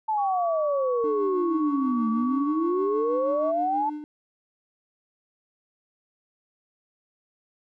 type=exponential two-way sweep; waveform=sine; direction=down then up; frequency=888 to 220 to 888 Hz; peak=-22 dBFS; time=0.08-3.9 s; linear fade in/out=10 ms; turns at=2.1 s
type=tone with vibrato; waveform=sine; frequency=1121 Hz; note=C#6; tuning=19 cents sharp; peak=-31 dBFS; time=0.17-3.52 s; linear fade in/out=20 ms; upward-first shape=triangle; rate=0.64 Hz; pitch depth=39 cents each way
type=tone with tremolo; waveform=triangle; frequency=300 Hz; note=D4; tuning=37 cents sharp; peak=-28 dBFS; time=1.04-4.04 s; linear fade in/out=0 ms; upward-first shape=sine; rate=6.3 Hz; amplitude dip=50%
effects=none